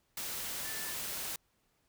sine tone in noise, 1758 Hz, A6, 2 cents flat, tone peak -46 dBFS, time 0.65-0.94 s, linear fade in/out 2 ms, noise white, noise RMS -39 dBFS, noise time 0.17-1.36 s, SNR -10 dB, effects pink hiss -75 dBFS RMS until 1.88 s

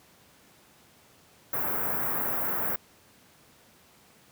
white band-stop noise, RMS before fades -29 dBFS, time 1.53-2.76 s, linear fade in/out 2 ms, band 1600 to 15000 Hz, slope 24 dB/octave, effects pink hiss -58 dBFS RMS until 4.31 s + high-pass 100 Hz 12 dB/octave

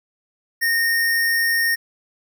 sine tone with sample-and-hold, 1844 Hz, A#6, 19 cents flat, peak -16 dBFS, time 0.61-1.76 s, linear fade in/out 20 ms, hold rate 7350 Hz, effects none

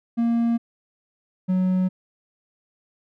triangle tone pair in turn, 233.1 / 185.01 Hz, A#3 / F#3, 0 / 0 cents, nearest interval major third, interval 400 cents, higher first, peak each -16 dBFS, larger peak neither, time 0.17-0.58 / 1.48-1.89 s, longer neither, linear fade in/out 20 ms, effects none

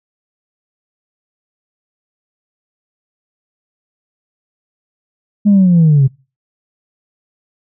sine linear sweep, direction down, 210 to 130.4 Hz, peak -4 dBFS, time 5.45-6.08 s, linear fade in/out 20 ms, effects noise-tail reverb RT60 0.3 s tail -22 dB re dry + tanh soft clip ceiling -3 dBFS

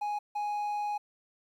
triangle tone bursts at uneven times, 830.6 Hz, G#5, in tune, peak -28 dBFS, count 2, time 0.01-0.19 / 0.35-0.98 s, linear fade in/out 10 ms, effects 11-bit

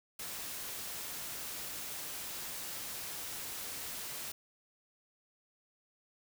white noise, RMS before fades -42 dBFS, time 0.19-4.32 s, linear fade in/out 5 ms, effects none

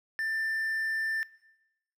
triangle tone, 1781 Hz, A6, 21 cents sharp, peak -27 dBFS, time 0.19-1.23 s, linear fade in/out 0 ms, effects noise-tail reverb RT60 1.0 s tail -21 dB re dry

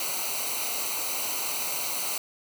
white noise with comb filter, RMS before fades -30 dBFS, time 0-2.18 s, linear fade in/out 2 ms, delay 0.58 ms, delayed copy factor -0.8, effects none

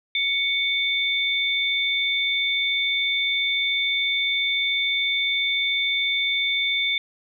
sine tone pair together, 2230 / 3553 Hz, C#7 / A7, +10 / +16 cents, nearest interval minor sixth, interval 806 cents, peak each -23 dBFS, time 0.15-6.98 s, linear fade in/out 2 ms, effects none

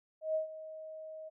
sine tone with ADSR envelope, 630 Hz, D#5, 21 cents sharp, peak -28 dBFS, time 0.21-1.3 s, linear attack 140 ms, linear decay 120 ms, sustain -15 dB, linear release 22 ms, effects none

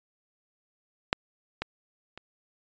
clicks, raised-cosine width 0.3 ms, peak -6 / -14 / -26 dBFS, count 3, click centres 1.129 / 1.62 / 2.176 s, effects resampled to 16000 Hz

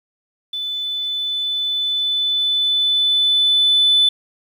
sine tone with level ramp, 3500 Hz, A7, 10 cents flat, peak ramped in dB -22 to -9 dBFS, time 0.53-4.09 s, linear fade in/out 5 ms, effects tanh soft clip ceiling -7 dBFS + 8-bit

